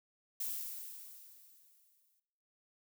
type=noise with exponential decay; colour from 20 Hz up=violet; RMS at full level=-37 dBFS; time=0.4-2.2 s; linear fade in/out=5 ms; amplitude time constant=390 ms; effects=noise-tail reverb RT60 0.9 s tail -18 dB re dry